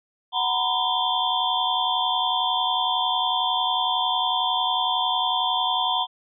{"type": "tone cluster", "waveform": "sine", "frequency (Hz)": [741, 935, 1006, 3182, 3471], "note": ["F#5", "A#5", "B5", "G7", "A7"], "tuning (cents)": [2, 5, 32, 25, -24], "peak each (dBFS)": -27, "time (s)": [0.32, 6.07], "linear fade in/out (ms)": 50, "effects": []}